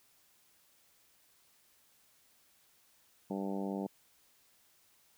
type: harmonic tone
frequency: 98 Hz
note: G2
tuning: in tune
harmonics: 2 / 3 / 4 / 5 / 6 / 7 / 8 / 9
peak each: -37 / -41 / -43 / -45 / -47 / -48 / -49 / -50 dBFS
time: 3.3-3.87 s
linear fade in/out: 5 ms
effects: white hiss -68 dBFS RMS until 5.17 s